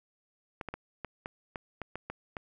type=clicks; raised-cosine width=0.5 ms; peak=-22 dBFS; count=10; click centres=0.612 / 0.687 / 0.74 / 1.047 / 1.259 / 1.558 / 1.817 / 1.956 / 2.1 / 2.368 s; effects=none